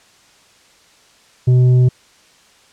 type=tone with tanh clipping; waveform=triangle; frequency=125.7 Hz; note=B2; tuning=31 cents sharp; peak=-9 dBFS; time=1.47-1.89 s; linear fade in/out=10 ms; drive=10 dB; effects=white hiss -50 dBFS RMS until 2.72 s + low-pass 7000 Hz 12 dB/octave